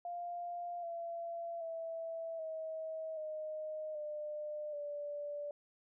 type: tone with pitch steps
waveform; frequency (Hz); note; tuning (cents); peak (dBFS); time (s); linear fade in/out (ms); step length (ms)
sine; 698.5 / 677.8 / 657.8 / 638.3 / 619.4 / 601.1 / 583.3; F5 / E5 / E5 / D#5 / D#5 / D5 / D5; 0 / +48 / -4 / +44 / -8 / +40 / -12; -39; 0.05-5.51; 2; 780
effects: none